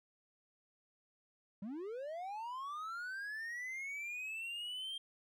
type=linear sweep; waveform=triangle; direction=up; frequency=185 to 3200 Hz; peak=-39 dBFS; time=1.62-4.98 s; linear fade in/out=5 ms; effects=none